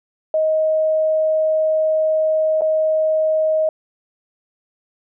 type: tone with dropouts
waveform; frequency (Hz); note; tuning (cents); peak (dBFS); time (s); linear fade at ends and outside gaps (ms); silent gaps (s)
sine; 628; D#5; +16; -14; 0.34-3.69; 2; 2.61-2.618
effects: none